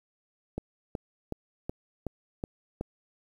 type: click train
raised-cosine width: 2 ms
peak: -19 dBFS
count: 7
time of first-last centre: 0.58-2.81 s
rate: 2.69 Hz
effects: 9-bit